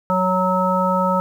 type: harmonic tone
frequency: 185 Hz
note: F#3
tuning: in tune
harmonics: 1 / 3 / 5 / 7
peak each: -21 / -21 / -21 / -21 dBFS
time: 0.1-1.2 s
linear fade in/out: 0 ms
effects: 8-bit